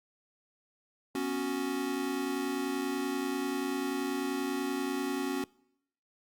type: chord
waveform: square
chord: B suspended second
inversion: none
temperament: equal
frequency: 246.9 / 277.2 / 370 Hz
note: B3 / C#4 / F#4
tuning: 0 / 0 / 0 cents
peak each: -39 / -34 / -36 dBFS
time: 1.15-5.44 s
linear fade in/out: 2 ms
effects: noise-tail reverb RT60 0.8 s tail -25 dB re dry + Opus 48 kbps